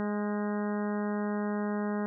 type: harmonic tone with a mistuned harmonic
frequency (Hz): 207.7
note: G#3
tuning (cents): 0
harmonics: 1 / 2 / 3 / 4 / 5 / 6 / 7 / 8 / 9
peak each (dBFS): -30 / -36 / -40 / -42 / -44 / -46 / -47 / -48 / -49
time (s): 0-2.06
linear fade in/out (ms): 0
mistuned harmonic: 8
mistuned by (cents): -40
effects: none